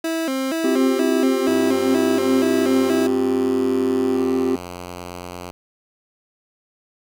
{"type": "tone with vibrato", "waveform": "30% pulse", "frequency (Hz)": 294.1, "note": "D4", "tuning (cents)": 3, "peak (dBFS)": -18, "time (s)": [0.04, 3.07], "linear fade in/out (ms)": 5, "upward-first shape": "square", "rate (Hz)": 2.1, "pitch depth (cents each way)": 180}
{"type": "chord", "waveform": "triangle", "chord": "C suspended fourth", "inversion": "none", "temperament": "equal with one note detuned", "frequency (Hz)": [261.6, 352.5, 392], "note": ["C4", "F4", "G4"], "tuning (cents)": [0, 16, 0], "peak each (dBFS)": [-18, -23, -19], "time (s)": [0.64, 4.56], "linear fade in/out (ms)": 5}
{"type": "tone with pitch glide", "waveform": "5% pulse", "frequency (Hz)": [98, 88.83], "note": ["G2", "F2"], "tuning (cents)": [0, 30], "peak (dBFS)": -20, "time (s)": [1.48, 5.51], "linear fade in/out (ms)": 0, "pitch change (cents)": -170, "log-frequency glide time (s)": [4.13, 4.25]}
{"effects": []}